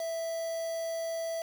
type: tone with quantisation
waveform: triangle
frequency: 659.3 Hz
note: E5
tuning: in tune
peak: -30 dBFS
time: 0-1.42 s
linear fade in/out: 2 ms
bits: 7
effects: none